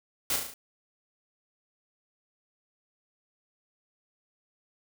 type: noise with echo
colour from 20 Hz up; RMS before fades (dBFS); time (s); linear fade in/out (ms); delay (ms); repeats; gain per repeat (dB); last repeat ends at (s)
white; -28; 0.3-0.36; 2; 36; 5; -4; 0.54
effects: none